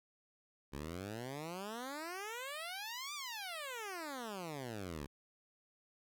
10% pulse exponential two-way sweep, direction up then down, 66.8 to 1215 to 66.8 Hz, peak -34 dBFS, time 0.72-5.07 s, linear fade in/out 20 ms, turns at 3.14 s, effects none

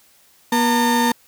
35% pulse tone pair together, 240.2 / 907 Hz, B3 / A#5, -48 / -48 cents, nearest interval octave + major seventh, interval 2300 cents, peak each -16 dBFS, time 0.52-1.12 s, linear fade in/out 5 ms, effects white hiss -54 dBFS RMS until 1.27 s

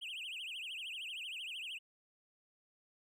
triangle tone with vibrato, 2838 Hz, F7, 27 cents sharp, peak -40 dBFS, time 0.01-1.79 s, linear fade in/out 20 ms, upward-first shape triangle, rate 13 Hz, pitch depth 270 cents each way, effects none

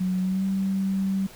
sine tone with pitch glide, 185 to 192.86 Hz, F#3 to G3, 0 to -28 cents, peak -22 dBFS, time 0-1.27 s, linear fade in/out 10 ms, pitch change +72 cents, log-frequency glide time 0.22-0.45 s, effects pink hiss -47 dBFS RMS until 1.35 s

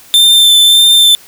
45% pulse tone with vibrato, 3561 Hz, A7, 20 cents sharp, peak -3 dBFS, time 0.14-1.15 s, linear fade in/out 0 ms, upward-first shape sine, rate 1.7 Hz, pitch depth 16 cents each way, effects white hiss -39 dBFS RMS until 1.27 s

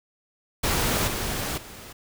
pink noise with level steps, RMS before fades -24 / -29 / -42 dBFS, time 0.63-1.93 s, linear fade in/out 10 ms, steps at 1.07 / 1.57 s, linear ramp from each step 10 ms, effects none

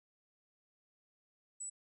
sine tone, 7902 Hz, B8, in tune, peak -39 dBFS, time 1.6-1.7 s, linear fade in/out 10 ms, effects tanh soft clip ceiling -38 dBFS

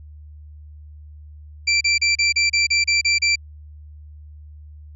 25% pulse tone bursts, 2349 Hz, D7, in tune, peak -11 dBFS, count 10, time 1.67-3.358 s, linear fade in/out 10 ms, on 140 ms, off 32 ms, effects added 75 Hz sine -38 dBFS peak until 4.95 s + resampled to 22050 Hz

